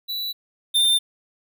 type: tone pair in turn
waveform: square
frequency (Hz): 3950 / 3596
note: B7 / A7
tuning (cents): 0 / +37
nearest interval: major second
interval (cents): 163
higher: first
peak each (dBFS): -26 / -16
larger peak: second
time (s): 0.08-0.33 / 0.74-0.99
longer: neither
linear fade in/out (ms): 20
effects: none